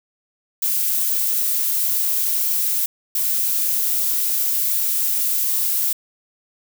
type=noise bursts at uneven times; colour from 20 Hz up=violet; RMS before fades=-20 dBFS; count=2; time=0.62-2.86 / 3.15-5.93 s; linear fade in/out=5 ms; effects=none